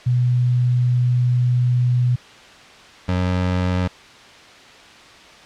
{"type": "tone pair in turn", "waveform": ["sine", "25% pulse"], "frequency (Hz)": [123.47, 91.01], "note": ["B2", "F#2"], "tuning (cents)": [0, -28], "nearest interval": "perfect fourth", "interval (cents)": 528, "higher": "first", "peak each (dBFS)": -14, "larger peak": "neither", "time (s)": [[0.06, 2.16], [3.08, 3.88]], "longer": "first", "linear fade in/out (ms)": 10, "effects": ["white hiss -43 dBFS RMS until 5.45 s", "low-pass 4000 Hz 12 dB/octave"]}